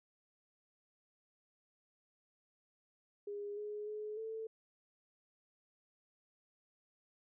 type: tone with pitch steps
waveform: sine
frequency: 409 / 418.6 / 424.8 / 443.7 Hz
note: G#4 / G#4 / G#4 / A4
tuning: -26 / +14 / +39 / +14 cents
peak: -40 dBFS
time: 3.27-4.47 s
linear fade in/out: 5 ms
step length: 300 ms
effects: none